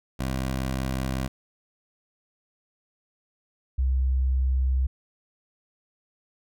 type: tone pair in turn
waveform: 15% pulse / sine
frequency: 65.41 / 64.96 Hz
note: C2 / C2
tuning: 0 / -12 cents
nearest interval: unison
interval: 12 cents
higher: first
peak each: -20 dBFS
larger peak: neither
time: 0.19-1.28 / 3.78-4.87 s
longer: neither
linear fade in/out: 10 ms
effects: none